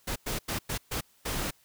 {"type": "noise bursts at uneven times", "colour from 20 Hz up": "pink", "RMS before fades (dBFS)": -32, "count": 6, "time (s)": [[0.07, 0.16], [0.26, 0.39], [0.48, 0.59], [0.69, 0.78], [0.91, 1.01], [1.25, 1.51]], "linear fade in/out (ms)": 10, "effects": ["white hiss -64 dBFS RMS until 1.64 s"]}